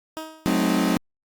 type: tone with exponential decay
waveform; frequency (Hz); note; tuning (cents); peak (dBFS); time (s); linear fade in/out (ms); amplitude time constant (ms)
15% pulse; 316.3; D#4; +29; -22; 0.17-0.63; 0; 100
type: chord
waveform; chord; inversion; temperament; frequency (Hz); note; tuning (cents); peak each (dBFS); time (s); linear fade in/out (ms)
40% pulse; F# diminished seventh; none; equal with one note detuned; 185 / 216.2 / 261.6 / 311.1; F#3 / A3 / C4 / Eb4; 0 / -30 / 0 / 0; -24; 0.46-0.97; 0
effects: Opus 48 kbps